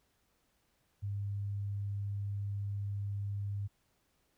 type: tone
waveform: sine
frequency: 100.8 Hz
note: G2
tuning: 49 cents sharp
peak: -34 dBFS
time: 1.02-3.68 s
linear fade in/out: 20 ms
effects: pink hiss -75 dBFS RMS until 4.37 s